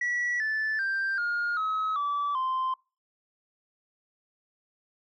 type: tone with pitch steps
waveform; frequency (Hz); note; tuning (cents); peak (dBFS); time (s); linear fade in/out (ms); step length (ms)
sine; 1941 / 1749.3 / 1576.6 / 1420.9 / 1280.6 / 1154.1 / 1040.2; B6 / A6 / G6 / F6 / D#6 / D6 / C6; -31 / -11 / +9 / +29 / +49 / -31 / -10; -24; 0.01-2.74; 5; 390
effects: noise-tail reverb RT60 0.3 s tail -25 dB re dry + tanh soft clip ceiling -24 dBFS